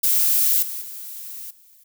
violet noise with level steps, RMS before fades -18 / -30 / -35 / -52 dBFS, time 0.03-1.84 s, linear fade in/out 10 ms, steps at 0.62 / 0.81 / 1.5 s, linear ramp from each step 10 ms, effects none

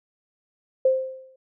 sine tone with exponential decay, 523.3 Hz, C5, in tune, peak -13 dBFS, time 0.85-1.36 s, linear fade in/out 5 ms, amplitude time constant 110 ms, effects none

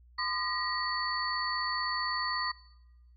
sine tone cluster, 1027 / 1212 / 1907 / 4482 Hz, C6 / D#6 / A#6 / C#8, -33 / -46 / +39 / +18 cents, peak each -36 / -36 / -35 / -34 dBFS, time 0.18-2.52 s, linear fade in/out 10 ms, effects noise-tail reverb RT60 1.0 s tail -22 dB re dry + added 60 Hz sine -55 dBFS peak until 3.16 s

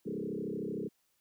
sine tone with frequency modulation, 311.1 Hz, D#4, in tune, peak -34 dBFS, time 0.05-0.89 s, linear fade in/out 20 ms, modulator 33.2 Hz, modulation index 4.3, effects white hiss -75 dBFS RMS until 1.2 s

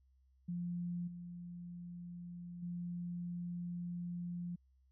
sine tone with level steps, 174.61 Hz, F3, in tune, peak -37 / -45 / -39 dBFS, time 0.48-4.56 s, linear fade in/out 10 ms, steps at 1.07 / 2.62 s, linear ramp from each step 10 ms, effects added 65 Hz sine -67 dBFS peak until 4.91 s

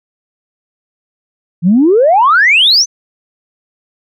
sine exponential sweep, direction up, 160 to 6300 Hz, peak -4 dBFS, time 1.62-2.86 s, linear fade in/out 50 ms, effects tanh soft clip ceiling 0 dBFS

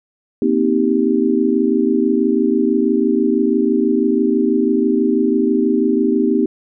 sine chord, C minor seventh, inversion third, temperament just, 235.5 / 261.6 / 314 / 392.4 Hz, Bb3 / C4 / Eb4 / G4, +18 / 0 / +16 / +2 cents, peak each -18 dBFS, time 0.42-6.46 s, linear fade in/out 2 ms, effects none

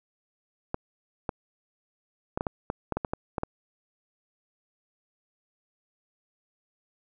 clicks, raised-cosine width 1 ms, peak -14 dBFS, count 12, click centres 0.744 / 1.292 / 2.375 / 2.409 / 2.468 / 2.701 / 2.923 / 2.97 / 3.048 / 3.135 / 3.382 / 3.434 s, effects none

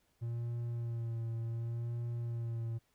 triangle tone with vibrato, 116.54 Hz, A#2, in tune, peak -33 dBFS, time 0.21-2.79 s, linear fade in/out 20 ms, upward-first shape sine, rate 0.68 Hz, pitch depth 29 cents each way, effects pink hiss -75 dBFS RMS until 2.94 s

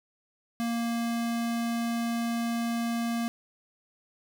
square tone, 233.1 Hz, A#3, in tune, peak -28 dBFS, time 0.6-3.28 s, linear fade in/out 0 ms, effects none

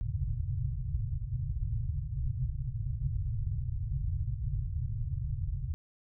white low-pass noise, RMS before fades -33 dBFS, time 0.01-5.74 s, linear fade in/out 0 ms, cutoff 140 Hz, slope 96 dB/octave, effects none

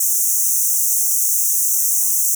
pink high-pass noise, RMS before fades -17 dBFS, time 0-2.35 s, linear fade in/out 5 ms, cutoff 5900 Hz, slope 96 dB/octave, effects none

